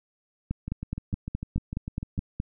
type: two click trains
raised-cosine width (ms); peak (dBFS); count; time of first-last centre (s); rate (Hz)
5; -16 / -20; 10 / 11; 0.51-2.401 / 0.68-2.179; 4.76 / 6.67
effects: none